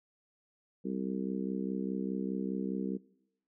harmonic tone, 64.9 Hz, C2, 13 cents flat, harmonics 3 / 4 / 5 / 6 / 7, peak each -36 / -38 / -40 / -42 / -43 dBFS, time 0.84-2.98 s, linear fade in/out 20 ms, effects noise-tail reverb RT60 0.8 s tail -21 dB re dry

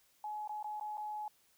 sine tone with dropouts, 846 Hz, G#5, 32 cents sharp, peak -38 dBFS, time 0.24-1.28 s, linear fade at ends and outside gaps 2 ms, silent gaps 0.476-0.493 / 0.628-0.643 / 0.798-0.81 / 0.972-0.979 s, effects white hiss -70 dBFS RMS until 1.57 s

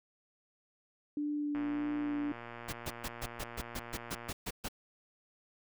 sine tone with vibrato, 293.5 Hz, D4, 1 cent flat, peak -32 dBFS, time 1.17-2.32 s, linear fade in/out 2 ms, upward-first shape sine, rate 1.7 Hz, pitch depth 12 cents each way
click train, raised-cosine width 0.5 ms, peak -30 dBFS, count 324, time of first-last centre 1.55-4.287 s, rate 118 Hz
pink noise bursts, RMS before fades -38 dBFS, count 12, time 2.68-4.686 s, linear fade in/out 10 ms, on 48 ms, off 130 ms
effects none

